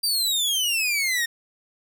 sawtooth exponential sweep, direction down, 4762 to 1823 Hz, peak -18 dBFS, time 0.03-1.26 s, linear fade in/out 10 ms, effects none

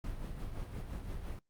brown noise with tremolo, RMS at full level -39 dBFS, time 0.04-1.39 s, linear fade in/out 2 ms, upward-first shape sine, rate 5.8 Hz, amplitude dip 45%, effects noise-tail reverb RT60 0.1 s tail -21 dB re dry + Opus 48 kbps

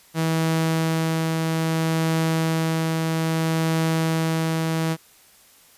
sawtooth tone with tremolo, 161.8 Hz, E3, 32 cents flat, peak -15 dBFS, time 0.14-4.97 s, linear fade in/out 50 ms, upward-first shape triangle, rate 0.61 Hz, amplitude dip 25%, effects white hiss -53 dBFS RMS until 5.77 s + resampled to 32000 Hz

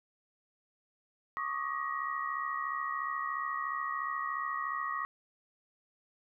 sine tone cluster, 1108 / 1182 / 1245 / 1896 Hz, C#6 / D6 / D#6 / A#6, -1 / +11 / +1 / +29 cents, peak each -36 / -40 / -39 / -39 dBFS, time 1.37-5.05 s, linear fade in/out 0 ms, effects none

